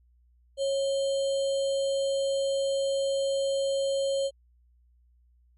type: tone with sample-and-hold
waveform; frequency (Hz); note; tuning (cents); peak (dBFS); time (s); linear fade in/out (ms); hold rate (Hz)
sine; 548; C#5; -20; -24; 0.57-4.31; 50; 3675
effects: added 60 Hz sine -59 dBFS peak until 5.57 s + MP3 48 kbps